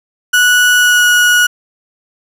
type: tone with pitch glide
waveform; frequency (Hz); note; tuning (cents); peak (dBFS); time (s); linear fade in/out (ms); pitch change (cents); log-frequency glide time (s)
35% pulse; 1471 to 1457.5; F#6 to F#6; -11 to -26; -5; 0.33-1.47; 10; -15; 0.76-1.06
effects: none